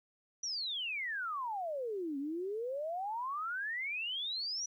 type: exponential two-way sweep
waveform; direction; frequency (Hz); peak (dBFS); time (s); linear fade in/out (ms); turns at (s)
sine; down then up; 5960 to 269.9 to 5960; -35; 0.43-4.66; 5; 2.18
effects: 12-bit